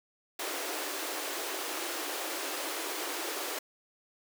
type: high-pass noise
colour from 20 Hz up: pink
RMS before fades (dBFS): -36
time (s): 0.39-3.59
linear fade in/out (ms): 5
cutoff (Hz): 290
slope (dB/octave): 96
effects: none